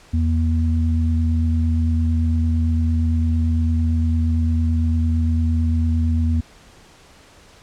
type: tone pair together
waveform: sine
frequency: 82.41 / 238.4 Hz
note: E2 / A#3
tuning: 0 / +39 cents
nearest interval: octave + tritone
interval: 1839 cents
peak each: -16 / -23 dBFS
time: 0.13-6.41 s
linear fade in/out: 10 ms
effects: pink hiss -48 dBFS RMS until 7.62 s + low-pass 8000 Hz 12 dB/octave